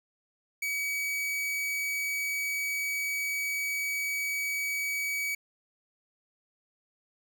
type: tone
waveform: 45% pulse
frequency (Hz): 2272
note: C#7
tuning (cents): +42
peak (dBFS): -29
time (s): 0.62-5.35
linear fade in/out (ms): 5
effects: none